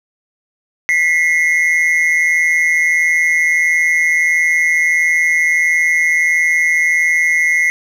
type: tone pair together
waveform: triangle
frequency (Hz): 1975.5 / 2137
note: B6 / C7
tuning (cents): 0 / +36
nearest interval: minor second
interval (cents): 136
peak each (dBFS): -12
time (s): 0.89-7.7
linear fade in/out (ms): 0
effects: none